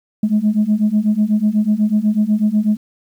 sine beating tone pair, 207.7 / 215.8 Hz, G#3 / A3, 0 / -33 cents, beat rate 8.1 Hz, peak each -15 / -14 dBFS, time 0.23-2.77 s, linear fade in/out 5 ms, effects tanh soft clip ceiling -7 dBFS + 8-bit

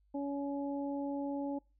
harmonic tone, 281.6 Hz, C#4, 27 cents sharp, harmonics 1 / 2 / 3, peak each -35 / -41 / -45 dBFS, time 0.14-1.59 s, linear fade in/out 10 ms, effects noise-tail reverb RT60 0.3 s tail -25 dB re dry + added 50 Hz sine -67 dBFS peak until 1.79 s

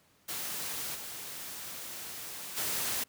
white noise with level steps, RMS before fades -37 / -42 / -33 dBFS, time 0.28-3.04 s, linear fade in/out 10 ms, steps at 0.94 / 2.56 s, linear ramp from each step 20 ms, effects pink hiss -66 dBFS RMS until 3.08 s + high-pass 80 Hz 12 dB/octave

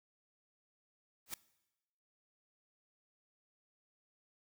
white noise with exponential growth, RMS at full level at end -36 dBFS, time 1.26-1.34 s, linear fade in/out 2 ms, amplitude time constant 17 ms, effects noise-tail reverb RT60 1.0 s tail -20 dB re dry

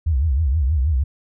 sine tone with vibrato, 72 Hz, D2, 34 cents flat, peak -15 dBFS, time 0.06-1.04 s, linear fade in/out 10 ms, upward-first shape triangle, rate 6.3 Hz, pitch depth 300 cents each way, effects none

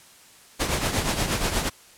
pink noise with tremolo, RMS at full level -22 dBFS, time 0.59-1.7 s, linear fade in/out 20 ms, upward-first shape triangle, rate 8.4 Hz, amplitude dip 65%, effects white hiss -51 dBFS RMS until 1.97 s + low-pass 11000 Hz 12 dB/octave

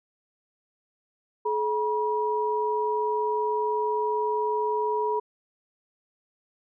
sine tone pair together, 427 / 962.7 Hz, G#4 / B5, +48 / -45 cents, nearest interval octave + major second, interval 1407 cents, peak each -26 dBFS, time 1.45-5.2 s, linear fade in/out 10 ms, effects none

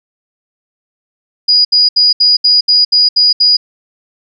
sine tone bursts, 4905 Hz, D#8, 26 cents flat, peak -5 dBFS, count 9, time 1.48-3.57 s, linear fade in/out 10 ms, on 170 ms, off 70 ms, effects none

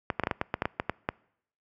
clicks, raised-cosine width 0.5 ms, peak -11 dBFS, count 12, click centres 0.102 / 0.197 / 0.236 / 0.271 / 0.312 / 0.414 / 0.541 / 0.621 / 0.655 / 0.799 / 0.896 / 1.089 s, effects noise-tail reverb RT60 0.7 s tail -25 dB re dry + high-pass 60 Hz 12 dB/octave

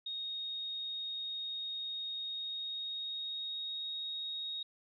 sine tone with pitch glide, 3729 to 3755 Hz, A#7 to A#7, 0 to +12 cents, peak -37 dBFS, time 0.06-4.63 s, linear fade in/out 5 ms, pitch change +12 cents, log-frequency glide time 2.19-3.9 s, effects none

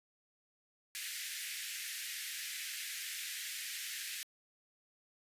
pink high-pass noise, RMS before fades -42 dBFS, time 0.95-4.23 s, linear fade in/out 0 ms, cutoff 1700 Hz, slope 48 dB/octave, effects resampled to 32000 Hz

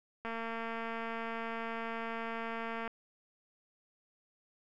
click train, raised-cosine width 0.5 ms, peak -25 dBFS, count 600, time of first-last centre 0.25-2.877 s, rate 228 Hz, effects none

